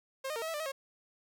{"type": "tone with pitch steps", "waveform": "sawtooth", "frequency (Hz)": [534, 614, 459.3, 640, 654, 594, 637, 544], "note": ["C5", "D#5", "A#4", "D#5", "E5", "D5", "D#5", "C#5"], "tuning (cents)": [35, -23, -26, 49, -14, 20, 41, -33], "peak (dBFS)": -31, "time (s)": [0.24, 0.72], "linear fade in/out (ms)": 10, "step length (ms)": 60, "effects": []}